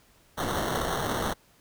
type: noise with sample-and-hold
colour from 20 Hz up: blue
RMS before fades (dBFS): -29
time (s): 0.37-1.34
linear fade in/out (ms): 20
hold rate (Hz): 2450
effects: pink hiss -61 dBFS RMS until 1.6 s